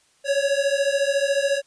square beating tone pair, 551 / 565 Hz, C#5 / C#5, -11 / +33 cents, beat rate 14 Hz, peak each -23 / -23 dBFS, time 0.24-1.62 s, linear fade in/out 50 ms, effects white hiss -61 dBFS RMS until 1.66 s + resampled to 22050 Hz

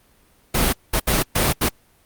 pink noise bursts at uneven times, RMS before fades -18 dBFS, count 5, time 0.54-0.73 / 0.93-1 / 1.07-1.23 / 1.35-1.53 / 1.61-1.69 s, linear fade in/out 10 ms, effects pink hiss -57 dBFS RMS until 2.05 s + Opus 32 kbps

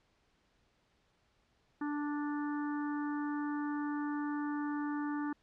harmonic tone, 293.7 Hz, D4, in tune, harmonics 1 / 3 / 4 / 5 / 6, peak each -34 / -44 / -46 / -48 / -50 dBFS, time 1.81-5.33 s, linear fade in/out 5 ms, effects pink hiss -73 dBFS RMS until 5.42 s + low-pass 5000 Hz 12 dB/octave

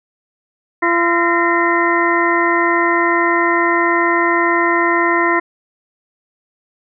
harmonic tone with a mistuned harmonic, 341.7 Hz, F4, 38 cents flat, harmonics 1 / 2 / 3 / 4 / 5 / 6, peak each -17 / -22 / -17 / -22 / -18 / -22 dBFS, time 0.82-5.4 s, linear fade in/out 10 ms, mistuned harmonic 5, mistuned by +120 cents, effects none

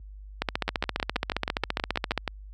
two click trains, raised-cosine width 0.3 ms, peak -11 / -9 dBFS, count 11 / 27, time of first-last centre 0.68-2.277 / 0.42-2.177 s, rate 6.26 / 14.8 Hz, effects added 50 Hz sine -36 dBFS peak until 2.53 s + high-pass 60 Hz 12 dB/octave

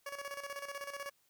15% pulse tone with tremolo, 563 Hz, C#5, 27 cents sharp, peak -33 dBFS, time 0.06-1.1 s, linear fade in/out 5 ms, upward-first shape square, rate 16 Hz, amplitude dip 65%, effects white hiss -73 dBFS RMS until 1.29 s

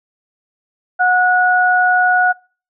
sine tone pair together, 730.5 / 1461 Hz, F#5 / F#6, -22 / -22 cents, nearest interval octave, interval 1200 cents, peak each -13 dBFS, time 0.99-2.33 s, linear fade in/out 20 ms, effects noise-tail reverb RT60 0.4 s tail -25 dB re dry

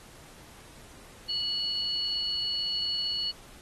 sine tone pair together, 2935 / 4398 Hz, F#7 / C#8, -15 / -14 cents, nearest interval perfect fifth, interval 701 cents, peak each -33 / -29 dBFS, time 1.28-3.32 s, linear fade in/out 20 ms, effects pink hiss -52 dBFS RMS until 3.61 s + AAC 32 kbps

